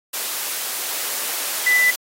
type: tone in noise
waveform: sine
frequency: 1994 Hz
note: B6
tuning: 16 cents sharp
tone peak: -13 dBFS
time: 1.66-1.91 s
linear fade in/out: 10 ms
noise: white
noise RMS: -25 dBFS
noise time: 0.13-1.96 s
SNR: +9 dB
effects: high-pass 400 Hz 12 dB/octave + AAC 48 kbps